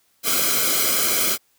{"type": "noise with comb filter", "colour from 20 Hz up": "white", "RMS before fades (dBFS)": -20, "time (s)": [0.23, 1.38], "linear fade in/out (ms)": 50, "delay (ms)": 1.1, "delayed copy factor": -1, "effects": ["white hiss -63 dBFS RMS until 1.58 s"]}